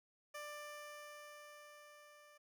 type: tone with level ramp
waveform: 15% pulse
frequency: 592 Hz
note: D5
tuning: 14 cents sharp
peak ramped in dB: -39 to -55 dBFS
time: 0.34-2.38 s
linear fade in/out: 10 ms
effects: none